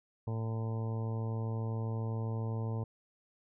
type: harmonic tone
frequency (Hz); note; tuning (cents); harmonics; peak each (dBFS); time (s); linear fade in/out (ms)
112.5; A2; +39; 1 / 2 / 3 / 4 / 5 / 6 / 7 / 8 / 9; -33 / -43 / -49 / -45 / -50 / -54 / -53 / -51 / -54; 0.27-2.84; 5
effects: none